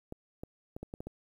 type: clicks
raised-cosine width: 2 ms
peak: -27 dBFS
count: 7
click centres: 0.124 / 0.435 / 0.765 / 0.83 / 0.939 / 1.005 / 1.07 s
effects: 10-bit